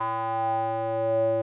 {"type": "tone with band-pass filter sweep", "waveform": "square", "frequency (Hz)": 112.7, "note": "A2", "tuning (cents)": 42, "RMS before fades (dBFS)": -26, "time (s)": [0, 1.42], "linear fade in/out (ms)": 10, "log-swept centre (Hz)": [1000, 510], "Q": 6.5, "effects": ["resampled to 8000 Hz"]}